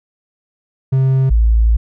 triangle / sine tone pair in turn, 132.6 / 55.86 Hz, C3 / A1, +23 / +27 cents, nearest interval octave + minor third, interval 1496 cents, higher first, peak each -8 dBFS, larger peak neither, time 0.92-1.3 / 1.3-1.77 s, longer second, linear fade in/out 10 ms, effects none

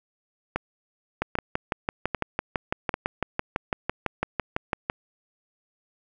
two click trains, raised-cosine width 0.5 ms, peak -10 / -9 dBFS, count 4 / 23, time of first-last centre 0.56-2.941 / 1.22-4.899 s, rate 1.26 / 5.98 Hz, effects none

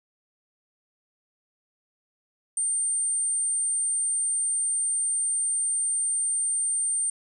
sine tone, 8870 Hz, C#9, in tune, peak -23 dBFS, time 2.57-7.1 s, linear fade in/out 2 ms, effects none

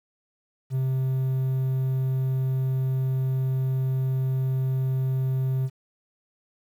triangle tone, 131.4 Hz, C3, 8 cents sharp, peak -20 dBFS, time 0.7-5.7 s, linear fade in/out 50 ms, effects 9-bit

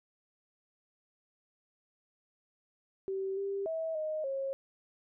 sine tone with pitch steps, 385.6 / 395.3 / 647 / 621 / 542 Hz, G4 / G4 / E5 / D#5 / C#5, -28 / +15 / -32 / -3 / -39 cents, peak -32 dBFS, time 3.08-4.53 s, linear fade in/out 0 ms, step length 290 ms, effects none

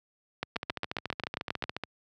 two click trains, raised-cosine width 0.3 ms, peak -17 / -14 dBFS, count 19 / 10, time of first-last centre 0.56-1.837 / 0.43-1.64 s, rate 14.1 / 7.44 Hz, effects high-pass 80 Hz 12 dB/octave

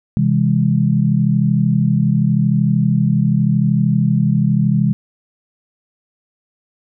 sine chord, C augmented, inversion none, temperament just, 130.81 / 163.52 / 204.4 Hz, C3 / E3 / G#3, 0 / -14 / -27 cents, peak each -16 dBFS, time 0.17-4.93 s, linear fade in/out 0 ms, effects none

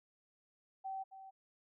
sine tone with echo, 770 Hz, G5, 31 cents flat, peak -39 dBFS, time 0.84-1.04 s, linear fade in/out 20 ms, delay 270 ms, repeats 1, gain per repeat -11 dB, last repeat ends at 1.31 s, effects none

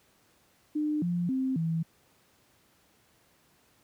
sine tone with pitch steps, 301.6 / 174.6 / 262.2 / 163.4 Hz, D4 / F3 / C4 / E3, +46 / 0 / +4 / -15 cents, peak -26 dBFS, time 0.75-1.83 s, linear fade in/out 10 ms, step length 270 ms, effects pink hiss -65 dBFS RMS until 3.83 s + high-pass 80 Hz 12 dB/octave

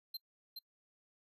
square tone with echo, 4142 Hz, C8, 18 cents flat, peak -40 dBFS, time 0.14-0.17 s, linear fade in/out 5 ms, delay 420 ms, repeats 1, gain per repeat -4 dB, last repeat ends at 0.59 s, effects noise-tail reverb RT60 0.1 s tail -25 dB re dry

